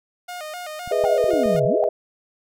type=tone with vibrato; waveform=sawtooth; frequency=663 Hz; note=E5; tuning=10 cents sharp; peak=-27 dBFS; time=0.28-1.6 s; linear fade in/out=10 ms; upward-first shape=square; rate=3.9 Hz; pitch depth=130 cents each way
type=clicks; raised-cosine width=5 ms; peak=-26 dBFS; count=7; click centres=0.876 / 1.039 / 1.242 / 1.336 / 1.459 / 1.55 / 1.65 s
type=chord; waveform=sine; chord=E major seventh; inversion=first; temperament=equal; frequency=415.3 / 493.9 / 622.3 / 659.3 Hz; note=G#4 / B4 / D#5 / E5; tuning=0 / 0 / 0 / 0 cents; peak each=-24 / -23 / -21 / -24 dBFS; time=0.91-1.89 s; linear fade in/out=5 ms
type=exponential two-way sweep; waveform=sine; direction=down then up; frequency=827 to 125.4 to 827 Hz; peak=-22 dBFS; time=1.04-1.84 s; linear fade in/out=0 ms; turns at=1.65 s
effects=none